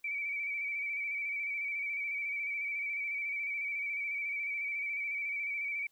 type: tone with vibrato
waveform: sine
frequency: 2295 Hz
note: D7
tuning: 40 cents flat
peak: -33 dBFS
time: 0.04-5.87 s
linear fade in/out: 5 ms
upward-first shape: square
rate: 14 Hz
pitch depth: 31 cents each way
effects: white hiss -73 dBFS RMS until 5.91 s